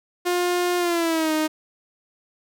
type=tone with pitch glide; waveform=sawtooth; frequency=354.9 to 310.7 Hz; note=F4 to D#4; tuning=+28 to -2 cents; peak=-16 dBFS; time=0.25-1.48 s; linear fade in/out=20 ms; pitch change=-230 cents; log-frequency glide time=0.78-1.33 s; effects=none